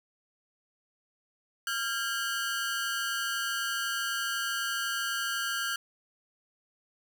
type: ring-modulated tone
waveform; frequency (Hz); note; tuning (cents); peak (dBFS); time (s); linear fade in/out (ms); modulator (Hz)
sawtooth; 1500; F#6; +23; -23; 1.67-5.76; 2; 114
effects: none